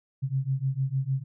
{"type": "beating tone pair", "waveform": "sine", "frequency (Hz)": [130.81, 137.41], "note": ["C3", "C#3"], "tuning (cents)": [0, -15], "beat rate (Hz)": 6.6, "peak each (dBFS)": -28, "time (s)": [0.22, 1.24], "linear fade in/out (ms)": 20, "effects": []}